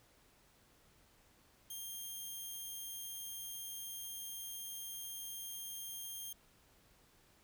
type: tone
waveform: 5% pulse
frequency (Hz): 3198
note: G7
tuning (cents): +34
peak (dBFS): -35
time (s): 1.7-6.33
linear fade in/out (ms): 5
effects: pink hiss -68 dBFS RMS until 7.43 s